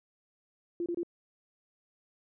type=tone bursts; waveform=sine; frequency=344.6 Hz; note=F4; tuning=23 cents flat; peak=-30 dBFS; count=3; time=0.8-1.032 s; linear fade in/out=2 ms; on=60 ms; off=26 ms; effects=none